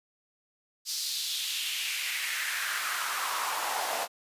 pink noise with high-pass filter sweep, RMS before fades -32 dBFS, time 0.85-4.08 s, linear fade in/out 50 ms, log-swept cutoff 4900 to 660 Hz, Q 2.8, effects resampled to 32000 Hz

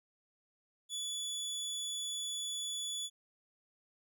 25% pulse tone, 3434 Hz, A7, 43 cents flat, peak -33 dBFS, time 0.89-3.1 s, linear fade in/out 50 ms, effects none

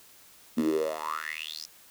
10% pulse tone with high-pass filter sweep, 77.78 Hz, D#2, in tune, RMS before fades -31 dBFS, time 0.57-1.66 s, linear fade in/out 10 ms, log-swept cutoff 230 to 5600 Hz, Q 9.2, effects white hiss -55 dBFS RMS until 1.9 s

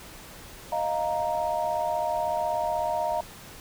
sine chord, Eb suspended second, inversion none, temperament equal, 622.3 / 698.5 / 932.3 Hz, Eb5 / F5 / Bb5, 0 / 0 / 0 cents, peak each -29 dBFS, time 0.72-3.21 s, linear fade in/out 5 ms, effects pink hiss -45 dBFS RMS until 3.6 s

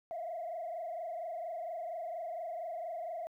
sine tone with frequency modulation, 676 Hz, E5, 43 cents sharp, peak -36 dBFS, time 0.11-3.27 s, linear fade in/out 0 ms, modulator 24.3 Hz, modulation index 1.6, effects tanh soft clip ceiling -33 dBFS + 12-bit

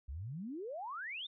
sine exponential sweep, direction up, 60.7 to 3729 Hz, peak -40 dBFS, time 0.08-1.27 s, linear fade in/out 10 ms, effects none

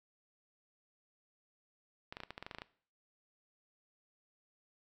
clicks, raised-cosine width 0.3 ms, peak -27 dBFS, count 12, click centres 2.125 / 2.169 / 2.203 / 2.235 / 2.306 / 2.379 / 2.426 / 2.465 / 2.512 / 2.548 / 2.585 / 2.619 s, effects noise-tail reverb RT60 0.5 s tail -19 dB re dry

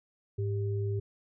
sine tone pair together, 104.5 / 394.5 Hz, G#2 / G4, +11 / +11 cents, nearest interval octave + major seventh, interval 2300 cents, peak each -29 / -36 dBFS, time 0.38-1 s, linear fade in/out 10 ms, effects none

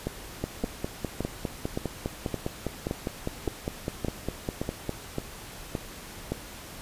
two click trains, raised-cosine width 2 ms, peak -15 / -15 dBFS, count 12 / 23, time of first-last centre 0.07-6.32 / 0.44-4.893 s, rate 1.76 / 4.94 Hz, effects pink hiss -43 dBFS RMS until 6.81 s + resampled to 32000 Hz

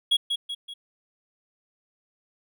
triangle tone with echo, 3322 Hz, G#7, in tune, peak -16 dBFS, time 0.11-0.17 s, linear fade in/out 10 ms, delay 190 ms, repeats 3, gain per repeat -6 dB, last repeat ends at 0.74 s, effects none

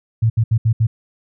sine tone bursts at uneven times, 112.8 Hz, A2, 44 cents sharp, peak -11 dBFS, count 5, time 0.22-0.3 / 0.37-0.44 / 0.51-0.58 / 0.65-0.73 / 0.8-0.87 s, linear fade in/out 10 ms, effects none

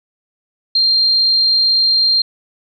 sine tone, 4186 Hz, C8, in tune, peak -10 dBFS, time 0.75-2.22 s, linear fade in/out 5 ms, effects none

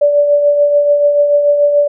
sine tone with tremolo, 581 Hz, D5, 19 cents flat, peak -5 dBFS, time 0.01-1.88 s, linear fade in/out 10 ms, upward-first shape triangle, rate 6.9 Hz, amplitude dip 50%, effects none

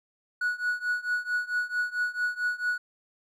triangle tone with tremolo, 1466 Hz, F#6, 16 cents flat, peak -20 dBFS, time 0.41-2.78 s, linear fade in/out 5 ms, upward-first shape triangle, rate 4.5 Hz, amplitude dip 95%, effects tanh soft clip ceiling -18 dBFS

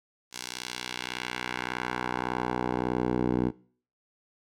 10% pulse tone with band-pass filter sweep, 61.74 Hz, B1, in tune, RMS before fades -31 dBFS, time 0.31-3.52 s, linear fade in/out 50 ms, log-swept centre 6200 to 310 Hz, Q 0.98, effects noise-tail reverb RT60 0.5 s tail -22 dB re dry

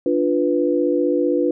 sine chord, B diminished, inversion first, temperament equal, 293.7 / 349.2 / 493.9 Hz, D4 / F4 / B4, 0 / 0 / 0 cents, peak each -20 dBFS, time 0.06-1.51 s, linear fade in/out 2 ms, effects none

